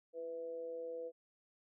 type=tone with amplitude modulation; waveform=sine; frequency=496.9 Hz; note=B4; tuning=11 cents sharp; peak=-38 dBFS; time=0.13-1.12 s; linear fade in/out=50 ms; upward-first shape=sine; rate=161 Hz; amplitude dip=60%; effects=none